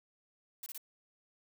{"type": "noise bursts", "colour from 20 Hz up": "blue", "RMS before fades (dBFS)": -44, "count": 3, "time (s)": [0.63, 0.778], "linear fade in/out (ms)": 2, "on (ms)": 32, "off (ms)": 26, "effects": []}